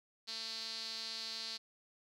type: tone with band-pass filter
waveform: sawtooth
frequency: 224.3 Hz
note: A3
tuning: 34 cents sharp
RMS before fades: -43 dBFS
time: 0.27-1.58 s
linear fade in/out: 20 ms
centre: 4400 Hz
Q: 6.3
effects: none